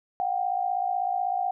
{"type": "tone pair together", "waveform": "sine", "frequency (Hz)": [723, 779.1], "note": ["F#5", "G5"], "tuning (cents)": [-40, -11], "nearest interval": "minor second", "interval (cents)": 129, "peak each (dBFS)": -27, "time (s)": [0.2, 1.51], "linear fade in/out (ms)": 0, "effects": []}